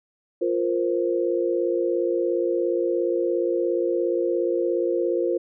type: chord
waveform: sine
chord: F suspended fourth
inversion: none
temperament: equal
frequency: 349.2 / 466.2 / 523.3 Hz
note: F4 / Bb4 / C5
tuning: 0 / 0 / 0 cents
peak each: -23 / -26 / -26 dBFS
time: 0.41-5.38 s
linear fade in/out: 10 ms
effects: none